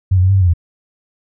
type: tone with pitch steps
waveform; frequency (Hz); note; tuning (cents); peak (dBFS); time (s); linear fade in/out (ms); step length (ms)
sine; 94.7 / 90.9 / 93.6 / 97.8 / 96.1 / 90.4 / 84.5; F#2 / F#2 / F#2 / G2 / G2 / F#2 / E2; +41 / -30 / +20 / -4 / -34 / -40 / +43; -8; 0.11-0.537; 10; 61
effects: none